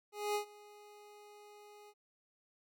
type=tone with ADSR envelope; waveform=25% pulse; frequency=415.3 Hz; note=G#4; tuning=in tune; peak=-28 dBFS; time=0.12-1.94 s; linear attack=230 ms; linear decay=100 ms; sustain=-23 dB; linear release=51 ms; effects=none